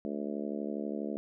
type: harmonic tone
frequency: 72.3 Hz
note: D2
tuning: 27 cents flat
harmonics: 3 / 4 / 5 / 6 / 7 / 8 / 9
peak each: -37 / -39 / -41 / -43 / -44 / -45 / -46 dBFS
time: 0.05-1.17 s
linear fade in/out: 0 ms
effects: none